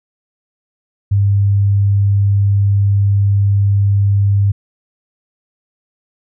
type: tone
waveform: sine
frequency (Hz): 100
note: G2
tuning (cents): +35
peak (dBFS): -9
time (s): 1.11-4.52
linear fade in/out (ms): 10
effects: none